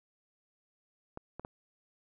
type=clicks; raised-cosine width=1 ms; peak=-27 dBFS; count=3; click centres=1.174 / 1.396 / 1.449 s; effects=none